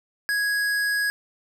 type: tone with tanh clipping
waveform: sine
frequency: 1661.2 Hz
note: G#6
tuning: in tune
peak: -23 dBFS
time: 0.29-1.1 s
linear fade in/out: 0 ms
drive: 18 dB
effects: none